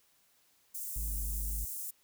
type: high-pass noise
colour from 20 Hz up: white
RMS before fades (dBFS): -40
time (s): 0.74-1.91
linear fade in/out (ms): 10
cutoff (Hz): 7500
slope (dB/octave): 24
type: tone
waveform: triangle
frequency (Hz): 51.91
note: G#1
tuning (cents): 0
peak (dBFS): -32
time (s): 0.96-1.65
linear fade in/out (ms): 5
effects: white hiss -69 dBFS RMS until 2.03 s